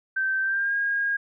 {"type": "tone with pitch glide", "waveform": "sine", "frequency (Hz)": [1553, 1628.3], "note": ["G6", "G#6"], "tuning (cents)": [-17, -35], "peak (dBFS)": -22, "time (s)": [0.16, 1.17], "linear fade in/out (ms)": 10, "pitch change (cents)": 82, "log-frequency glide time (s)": [0.41, 0.75], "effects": []}